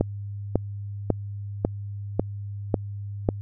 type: click train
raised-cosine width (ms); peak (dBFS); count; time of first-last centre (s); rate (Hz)
2; -6; 7; 0.01-3.289; 1.83
effects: added 101 Hz sine -31 dBFS peak until 3.41 s